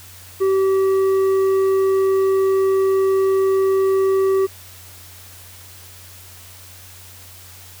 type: tone with tanh clipping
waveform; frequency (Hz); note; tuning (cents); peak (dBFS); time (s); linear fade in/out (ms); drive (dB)
sine; 384.9; G4; -32; -15; 0.4-4.47; 20; 7
effects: added 91 Hz sine -44 dBFS peak until 7.8 s + white hiss -42 dBFS RMS until 7.8 s